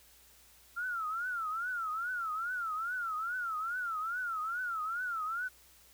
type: tone with vibrato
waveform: sine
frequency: 1367 Hz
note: F6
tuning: 37 cents flat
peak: -33 dBFS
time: 0.76-5.49 s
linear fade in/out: 20 ms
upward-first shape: triangle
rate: 2.4 Hz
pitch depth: 190 cents each way
effects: added 60 Hz sine -68 dBFS peak until 5.93 s + white hiss -61 dBFS RMS until 5.93 s